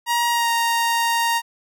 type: tone with pitch glide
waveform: sawtooth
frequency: 947 to 930.7 Hz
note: A#5 to A#5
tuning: +27 to -3 cents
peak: -14 dBFS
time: 0.06-1.42 s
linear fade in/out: 50 ms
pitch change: -30 cents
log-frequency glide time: 0.3-0.5 s
effects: none